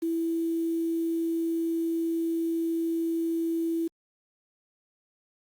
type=tone with quantisation; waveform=sine; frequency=330.9 Hz; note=E4; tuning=7 cents sharp; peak=-25 dBFS; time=0.02-3.88 s; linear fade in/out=10 ms; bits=8; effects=Opus 48 kbps

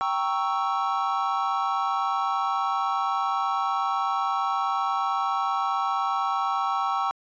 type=chord; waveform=triangle; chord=G diminished seventh; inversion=none; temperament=equal; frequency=784 / 932.3 / 1108.7 / 1318.5 Hz; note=G5 / Bb5 / Db6 / Fb6; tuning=0 / 0 / 0 / 0 cents; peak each=-26 / -30 / -26 / -27 dBFS; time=0.01-7.11 s; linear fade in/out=0 ms; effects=resampled to 16000 Hz

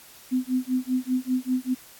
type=tone with tremolo; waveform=sine; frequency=254.9 Hz; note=C4; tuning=45 cents flat; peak=-19 dBFS; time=0.31-1.75 s; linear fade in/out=20 ms; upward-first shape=sine; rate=5.1 Hz; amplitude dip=100%; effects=white hiss -49 dBFS RMS until 1.99 s + AAC 64 kbps

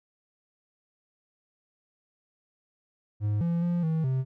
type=tone with pitch steps; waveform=triangle; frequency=104.6 / 169.9 / 173.6 / 160.3 / 131 Hz; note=G#2 / F3 / F3 / E3 / C3; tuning=+13 / -47 / -10 / -48 / +2 cents; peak=-22 dBFS; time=3.2-4.25 s; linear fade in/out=50 ms; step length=210 ms; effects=none

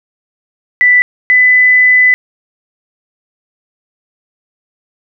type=tone pair in turn; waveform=sine; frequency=1981 / 2002 Hz; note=B6 / B6; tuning=+5 / +23 cents; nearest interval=unison; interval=18 cents; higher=second; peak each=-4 dBFS; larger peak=neither; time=0.81-1.02 / 1.3-2.14 s; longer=second; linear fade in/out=0 ms; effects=none

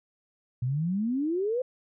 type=exponential sweep; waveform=sine; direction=up; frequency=118.8 to 523.3 Hz; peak=-25 dBFS; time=0.62-1.62 s; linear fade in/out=5 ms; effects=none

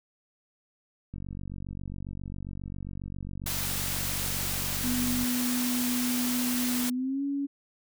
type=click train; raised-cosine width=5 ms; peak=-26 dBFS; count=195; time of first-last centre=1.14-5.233 s; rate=47.4 Hz
type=noise; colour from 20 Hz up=white; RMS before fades=-32 dBFS; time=3.46-6.9 s; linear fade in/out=5 ms
type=tone with pitch glide; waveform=sine; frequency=246.9 to 280.4 Hz; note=B3 to C#4; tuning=0 to +20 cents; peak=-27 dBFS; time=4.83-7.47 s; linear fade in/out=20 ms; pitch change=+220 cents; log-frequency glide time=6.9-7.23 s
effects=none

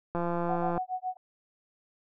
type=click train; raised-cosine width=1 ms; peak=-18 dBFS; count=109; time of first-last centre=0.15-0.778 s; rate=172 Hz
type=tone with tremolo; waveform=sine; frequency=740 Hz; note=F#5; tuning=in tune; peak=-28 dBFS; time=0.49-1.17 s; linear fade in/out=2 ms; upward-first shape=sine; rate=7.2 Hz; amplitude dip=100%
effects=none

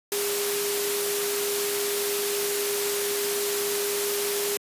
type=tone in noise; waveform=sine; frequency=407.1 Hz; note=G#4; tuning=35 cents flat; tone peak=-27 dBFS; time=0.12-4.57 s; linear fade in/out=0 ms; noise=white; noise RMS=-28 dBFS; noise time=0.12-4.57 s; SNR=-2 dB; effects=high-pass 200 Hz 12 dB/octave + resampled to 32000 Hz

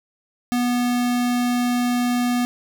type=tone; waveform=square; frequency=244.4 Hz; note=B3; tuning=18 cents flat; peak=-19 dBFS; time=0.52-2.45 s; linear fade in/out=0 ms; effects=none

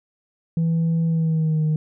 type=tone with pitch glide; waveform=sine; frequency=164.81 to 154.66 Hz; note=E3 to D#3; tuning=0 to -10 cents; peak=-15 dBFS; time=0.57-1.76 s; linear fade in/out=2 ms; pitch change=-110 cents; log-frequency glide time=1.06-1.64 s; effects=tanh soft clip ceiling -16 dBFS

